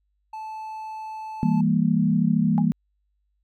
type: tone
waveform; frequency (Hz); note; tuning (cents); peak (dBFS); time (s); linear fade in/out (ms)
triangle; 873; A5; -14; -30; 0.33-1.61; 5
type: chord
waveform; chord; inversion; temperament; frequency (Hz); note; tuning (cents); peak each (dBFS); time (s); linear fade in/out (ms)
sine; E diminished; none; equal with one note detuned; 164.81 / 200.1 / 233.1; E3 / G3 / Bb3; 0 / +36 / 0; -22; 1.43-2.72; 0
type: tone with exponential decay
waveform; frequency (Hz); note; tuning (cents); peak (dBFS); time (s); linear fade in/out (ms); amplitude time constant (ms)
sine; 825; G#5; -12; -23; 2.58-2.66; 0; 16
effects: added 50 Hz sine -68 dBFS peak until 3.43 s